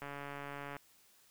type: click train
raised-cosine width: 0.5 ms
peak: -29 dBFS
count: 107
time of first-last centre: 0.02-0.766 s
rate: 142 Hz
effects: white hiss -66 dBFS RMS until 1.3 s